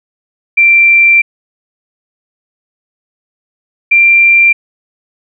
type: tone pair in turn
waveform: sine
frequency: 2356 / 2369 Hz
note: D7 / D7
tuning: +5 / +14 cents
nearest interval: unison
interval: 9 cents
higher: second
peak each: -3 dBFS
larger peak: neither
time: 0.57-1.22 / 3.91-4.53 s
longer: first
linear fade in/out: 10 ms
effects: none